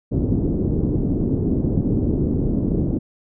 white low-pass noise, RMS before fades -20 dBFS, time 0.11-2.99 s, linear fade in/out 20 ms, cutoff 320 Hz, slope 24 dB/octave, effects none

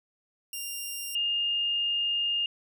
10% pulse / sine tone pair in turn, 2794 / 2826 Hz, F7 / F7, 0 / +20 cents, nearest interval unison, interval 20 cents, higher second, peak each -25 / -25 dBFS, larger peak neither, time 0.53-1.15 / 1.15-2.46 s, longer second, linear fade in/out 2 ms, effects none

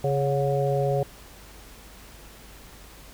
harmonic tone with a mistuned harmonic, 138.59 Hz, C#3, in tune, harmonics 1 / 3 / 4 / 5, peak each -25 / -27 / -26 / -30 dBFS, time 0.04-1.03 s, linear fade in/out 2 ms, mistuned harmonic 5, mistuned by +76 cents, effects added 50 Hz sine -49 dBFS peak until 3.13 s + pink hiss -48 dBFS RMS until 3.13 s

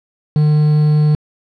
triangle tone with quantisation, 150.9 Hz, D3, 47 cents sharp, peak -7 dBFS, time 0.36-1.15 s, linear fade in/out 2 ms, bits 5, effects low-pass 3000 Hz 12 dB/octave

